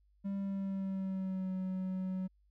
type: tone with pitch glide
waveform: triangle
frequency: 197.3 to 186.87 Hz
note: G3 to F#3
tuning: +11 to +17 cents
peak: -32 dBFS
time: 0.24-2.28 s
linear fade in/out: 20 ms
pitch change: -94 cents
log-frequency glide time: 0.36-1.52 s
effects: added 50 Hz sine -66 dBFS peak until 2.5 s